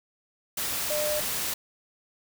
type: tone in noise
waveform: sine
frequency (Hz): 600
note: D5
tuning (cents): +37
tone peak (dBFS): -27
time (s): 0.9-1.2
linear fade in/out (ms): 5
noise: white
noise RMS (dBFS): -30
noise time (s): 0.57-1.54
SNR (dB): 0
effects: none